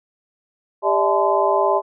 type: tone cluster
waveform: sine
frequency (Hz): 397 / 591 / 649 / 860 / 1027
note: G4 / D5 / E5 / A5 / C6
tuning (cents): +22 / +11 / -27 / -40 / -33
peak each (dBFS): -21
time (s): 0.82-1.82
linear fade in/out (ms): 50
effects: none